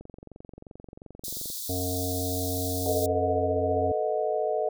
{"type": "click train", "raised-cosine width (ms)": 2, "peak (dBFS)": -30, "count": 35, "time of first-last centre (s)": [0.01, 1.501], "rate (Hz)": 22.8}
{"type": "high-pass noise", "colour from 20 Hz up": "white", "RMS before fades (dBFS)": -35, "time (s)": [1.24, 3.06], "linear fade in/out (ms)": 2, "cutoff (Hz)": 3500, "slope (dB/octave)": 96}
{"type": "harmonic tone", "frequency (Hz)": 91, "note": "F#2", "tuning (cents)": -28, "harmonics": [1, 3, 5, 7, 8], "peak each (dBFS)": [-31, -33, -35, -37, -40], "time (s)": [1.69, 3.92], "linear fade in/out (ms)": 5}
{"type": "chord", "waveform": "sine", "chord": "B dominant seventh", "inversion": "third", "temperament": "equal with one note detuned", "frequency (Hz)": [440, 493.9, 622.3, 729.8], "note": ["A4", "B4", "D#5", "F#5"], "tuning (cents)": [0, 0, 0, -24], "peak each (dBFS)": [-29, -34, -28, -31], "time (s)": [2.86, 4.69], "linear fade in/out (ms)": 2}
{"effects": []}